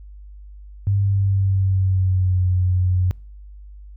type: tone with pitch glide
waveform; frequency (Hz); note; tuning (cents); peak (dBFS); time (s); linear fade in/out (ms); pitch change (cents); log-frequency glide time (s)
sine; 99.5 to 91.24; G2 to F#2; +26 to -24; -15; 0.87-3.11; 0; -150; 1.02-2.44
effects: noise-tail reverb RT60 0.5 s tail -26 dB re dry + added 50 Hz sine -37 dBFS peak until 3.96 s